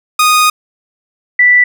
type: tone pair in turn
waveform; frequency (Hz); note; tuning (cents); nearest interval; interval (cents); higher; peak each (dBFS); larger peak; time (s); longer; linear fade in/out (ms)
sawtooth / sine; 1239 / 1972; D#6 / B6; -8 / -3; minor sixth; 805; second; -3 / -4; first; 0.19-0.5 / 1.39-1.64; first; 5
effects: none